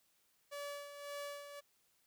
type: tone with tremolo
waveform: sawtooth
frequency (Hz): 574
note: D5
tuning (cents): -40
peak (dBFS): -38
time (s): 0.51-1.61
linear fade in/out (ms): 20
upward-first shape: sine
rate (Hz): 1.8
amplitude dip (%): 60
effects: white hiss -75 dBFS RMS until 2.06 s